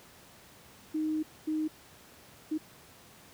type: tone bursts at uneven times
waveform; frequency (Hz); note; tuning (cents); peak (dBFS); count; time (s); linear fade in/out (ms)
sine; 310.7; D#4; -2; -28; 3; 0.94-1.23 / 1.47-1.68 / 2.51-2.58; 10
effects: pink hiss -55 dBFS RMS until 3.33 s + high-pass 80 Hz 12 dB/octave